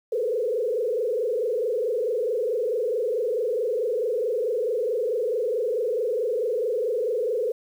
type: tone with frequency modulation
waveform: sine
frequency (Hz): 466.2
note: A#4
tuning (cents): 0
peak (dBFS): -22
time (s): 0.12-7.52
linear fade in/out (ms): 5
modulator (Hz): 24.6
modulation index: 2
effects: 9-bit